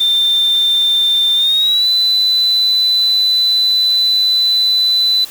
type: tone with pitch glide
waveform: sine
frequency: 3585 to 4001 Hz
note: A7 to B7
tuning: +32 to +22 cents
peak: -9 dBFS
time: 0-5.25 s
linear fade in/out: 10 ms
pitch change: +190 cents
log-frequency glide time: 1.36-1.88 s
effects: tanh soft clip ceiling -5 dBFS + white hiss -34 dBFS RMS until 5.3 s